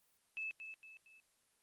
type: tone with echo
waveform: sine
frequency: 2615 Hz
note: E7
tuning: 15 cents flat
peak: -39 dBFS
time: 0.37-0.51 s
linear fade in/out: 0 ms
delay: 230 ms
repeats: 3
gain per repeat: -7 dB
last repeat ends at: 1.2 s
effects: white hiss -75 dBFS RMS until 1.62 s + Opus 24 kbps